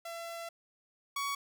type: tone pair in turn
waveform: sawtooth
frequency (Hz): 674 / 1123.1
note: E5 / C#6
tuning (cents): +38 / +22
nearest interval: major sixth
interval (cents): 884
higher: second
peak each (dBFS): -36 / -29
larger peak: second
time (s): 0.05-0.49 / 1.16-1.35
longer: first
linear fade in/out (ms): 5
effects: none